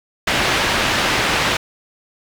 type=low-pass noise; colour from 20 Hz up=white; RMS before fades=-18 dBFS; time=0.27-1.57 s; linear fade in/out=5 ms; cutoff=2900 Hz; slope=12 dB/octave; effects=none